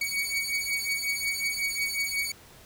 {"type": "beating tone pair", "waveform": "sawtooth", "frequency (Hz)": [2244, 2249.5], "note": ["C#7", "C#7"], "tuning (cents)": [21, 25], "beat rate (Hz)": 5.5, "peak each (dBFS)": -27, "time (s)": [0.01, 2.32], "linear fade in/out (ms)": 5, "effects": ["pink hiss -52 dBFS RMS until 2.65 s"]}